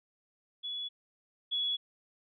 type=tone pair in turn; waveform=sine; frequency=3400 / 3378 Hz; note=G#7 / G#7; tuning=+40 / +29 cents; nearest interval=unison; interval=11 cents; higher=first; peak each=-35 / -29 dBFS; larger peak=second; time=0.63-0.89 / 1.51-1.77 s; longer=neither; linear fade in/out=20 ms; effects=none